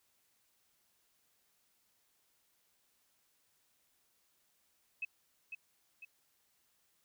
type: tone with echo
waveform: sine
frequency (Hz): 2579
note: E7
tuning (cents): -39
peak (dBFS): -35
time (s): 5.02-5.05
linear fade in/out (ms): 5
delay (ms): 500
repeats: 2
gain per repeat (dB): -6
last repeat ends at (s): 6.05
effects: white hiss -75 dBFS RMS until 7.04 s